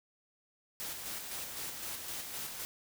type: noise with tremolo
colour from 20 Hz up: white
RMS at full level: -40 dBFS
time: 0.8-2.65 s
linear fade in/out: 0 ms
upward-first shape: square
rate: 3.9 Hz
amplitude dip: 35%
effects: none